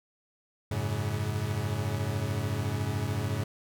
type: chord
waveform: 40% pulse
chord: F# suspended second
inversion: none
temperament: equal with one note detuned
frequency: 92.5 / 106.25 / 138.59 Hz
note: F#2 / G#2 / C#3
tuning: 0 / +40 / 0 cents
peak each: -34 / -30 / -34 dBFS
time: 0.71-3.44 s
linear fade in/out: 5 ms
effects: none